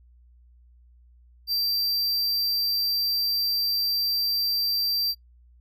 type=tone; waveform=square; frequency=4699 Hz; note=D8; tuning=in tune; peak=-23 dBFS; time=1.47-5.15 s; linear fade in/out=50 ms; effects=noise-tail reverb RT60 0.1 s tail -23 dB re dry + added 60 Hz sine -52 dBFS peak until 5.6 s